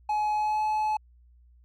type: tone with pitch glide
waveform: triangle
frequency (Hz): 846 to 857.3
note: G#5 to A5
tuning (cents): +32 to -45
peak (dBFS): -22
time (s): 0.09-0.97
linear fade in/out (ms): 5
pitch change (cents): +23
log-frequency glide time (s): 0.34-0.63
effects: added 60 Hz sine -54 dBFS peak until 1.64 s